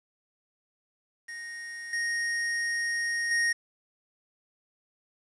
square tone with level steps, 1864.7 Hz, A#6, in tune, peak -38 / -28 / -24 dBFS, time 1.28-3.53 s, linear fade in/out 10 ms, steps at 1.93 / 3.31 s, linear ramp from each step 2 ms, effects resampled to 22050 Hz + 9-bit

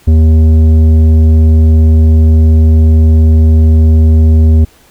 sine tone with tanh clipping, 79.3 Hz, D#2, 33 cents sharp, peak -4 dBFS, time 0.07-4.65 s, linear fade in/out 10 ms, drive 10 dB, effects pink hiss -44 dBFS RMS until 4.9 s

